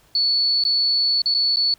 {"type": "tone with dropouts", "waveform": "sine", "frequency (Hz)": 4435, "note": "C#8", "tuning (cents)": 0, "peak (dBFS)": -16, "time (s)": [0.15, 1.74], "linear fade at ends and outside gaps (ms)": 2, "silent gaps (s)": [[0.638, 0.65], [1.219, 1.258], [1.341, 1.347], [1.56, 1.569]], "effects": ["pink hiss -56 dBFS RMS until 1.78 s"]}